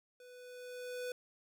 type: tone with level ramp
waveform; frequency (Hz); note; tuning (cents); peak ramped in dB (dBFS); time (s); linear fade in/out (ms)
square; 496.4; B4; +9; -55 to -38; 0.2-1.12; 2
effects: none